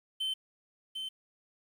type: tone with echo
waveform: triangle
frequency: 3082 Hz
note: G7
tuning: 30 cents flat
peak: -29 dBFS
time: 0.2-0.34 s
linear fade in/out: 10 ms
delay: 750 ms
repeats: 1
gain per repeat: -5 dB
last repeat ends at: 1.09 s
effects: 10-bit